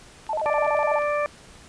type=clicks; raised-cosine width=0.3 ms; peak=-27 dBFS; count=10; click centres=0.267 / 0.397 / 0.531 / 0.647 / 0.678 / 0.77 / 0.829 / 0.938 / 0.985 / 1.021 s
type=tone with vibrato; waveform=sine; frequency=740 Hz; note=F#5; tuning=in tune; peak=-23 dBFS; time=0.29-0.99 s; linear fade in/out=5 ms; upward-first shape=square; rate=12 Hz; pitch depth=300 cents each way
type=harmonic tone; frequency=589 Hz; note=D5; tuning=5 cents sharp; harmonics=1 / 2 / 3 / 4; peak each=-23 / -27 / -33 / -33 dBFS; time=0.46-1.26 s; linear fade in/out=0 ms
effects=pink hiss -48 dBFS RMS until 1.68 s + resampled to 22050 Hz